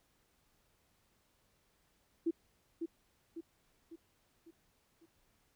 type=tone with echo; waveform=sine; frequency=332.2 Hz; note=E4; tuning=13 cents sharp; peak=-29 dBFS; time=2.26-2.31 s; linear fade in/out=10 ms; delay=550 ms; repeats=5; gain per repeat=-6 dB; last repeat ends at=5.06 s; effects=pink hiss -74 dBFS RMS until 5.55 s